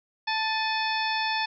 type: harmonic tone with a mistuned harmonic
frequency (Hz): 880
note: A5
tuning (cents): 0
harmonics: 1 / 2 / 3 / 4 / 5 / 6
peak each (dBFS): -28 / -31 / -33 / -34 / -35 / -36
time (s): 0.27-1.46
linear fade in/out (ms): 10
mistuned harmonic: 3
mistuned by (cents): -78
effects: none